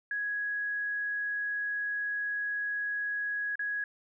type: tone with dropouts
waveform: sine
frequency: 1666 Hz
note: G#6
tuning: 5 cents sharp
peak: -30 dBFS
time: 0.11-3.84 s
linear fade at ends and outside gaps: 2 ms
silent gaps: 3.556-3.593 s
effects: none